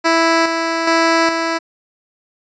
10% pulse tone with tremolo, 329.6 Hz, E4, in tune, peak -3 dBFS, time 0.04-1.59 s, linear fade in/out 20 ms, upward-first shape square, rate 1.2 Hz, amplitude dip 45%, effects resampled to 16000 Hz

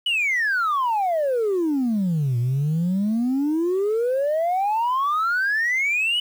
sine exponential two-way sweep, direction down then up, 3000 to 117.4 to 3000 Hz, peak -17 dBFS, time 0.06-6.2 s, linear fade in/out 5 ms, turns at 2.38 s, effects tanh soft clip ceiling -17 dBFS + 8-bit

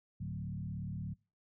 sine tone with frequency modulation, 139.6 Hz, C#3, 13 cents sharp, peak -37 dBFS, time 0.2-1.14 s, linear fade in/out 10 ms, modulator 37 Hz, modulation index 1.5, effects noise-tail reverb RT60 0.3 s tail -25 dB re dry

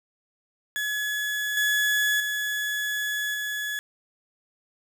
35% pulse tone with level steps, 1698 Hz, G#6, 38 cents sharp, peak -24 / -19 / -24 / -26 dBFS, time 0.76-3.79 s, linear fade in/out 0 ms, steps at 1.57 / 2.2 / 3.34 s, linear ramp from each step 2 ms, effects none

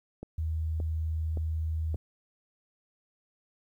click train, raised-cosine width 2 ms, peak -26 dBFS, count 4, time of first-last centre 0.23-1.944 s, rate 1.75 Hz
sine tone, 79.6 Hz, D#2, 40 cents sharp, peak -28 dBFS, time 0.38-1.96 s, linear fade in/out 5 ms
effects 11-bit

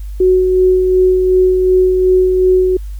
sine tone with tremolo, 370 Hz, F#4, in tune, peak -6 dBFS, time 0.2-2.77 s, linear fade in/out 5 ms, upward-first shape sine, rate 2.7 Hz, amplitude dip 35%, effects added 50 Hz sine -22 dBFS peak until 2.99 s + white hiss -49 dBFS RMS until 2.99 s

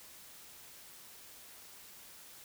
silence, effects white hiss -54 dBFS RMS until 2.44 s

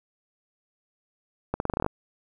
accelerating click train, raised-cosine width 1 ms, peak -12 dBFS, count 10, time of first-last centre 1.54-1.864 s, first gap 61 ms, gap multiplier 0.86, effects 9-bit

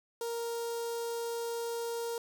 sawtooth tone with notch filter, 466.2 Hz, A#4, in tune, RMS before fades -36 dBFS, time 0.21-2.18 s, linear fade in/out 2 ms, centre 2100 Hz, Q 0.64, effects none

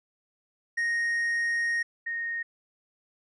triangle / sine tone pair in turn, 1864.7 / 1855.7 Hz, A#6 / A#6, 0 / -8 cents, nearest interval unison, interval 8 cents, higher first, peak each -23 / -29 dBFS, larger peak first, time 0.77-1.83 / 2.06-2.43 s, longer first, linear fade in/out 10 ms, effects resampled to 24000 Hz

